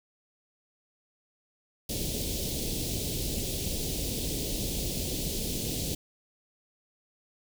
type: band-stop noise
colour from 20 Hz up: pink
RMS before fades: -32 dBFS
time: 1.89-5.95 s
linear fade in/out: 5 ms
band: 520 to 3200 Hz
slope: 24 dB/octave
effects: none